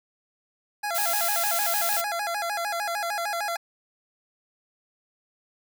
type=tone with vibrato; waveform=25% pulse; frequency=752 Hz; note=F#5; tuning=28 cents sharp; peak=-23 dBFS; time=0.83-3.57 s; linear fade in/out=10 ms; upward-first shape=square; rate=6.6 Hz; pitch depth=170 cents each way
type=noise; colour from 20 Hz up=blue; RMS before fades=-27 dBFS; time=0.94-2.02 s; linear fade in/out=20 ms
effects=none